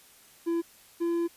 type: tone pair in turn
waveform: triangle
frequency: 336.6 / 339.7 Hz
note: E4 / F4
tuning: +36 / -48 cents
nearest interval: unison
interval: 16 cents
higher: second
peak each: -23 dBFS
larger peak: neither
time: 0.46-0.62 / 1-1.28 s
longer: second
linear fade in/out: 20 ms
effects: white hiss -56 dBFS RMS until 1.36 s + resampled to 32000 Hz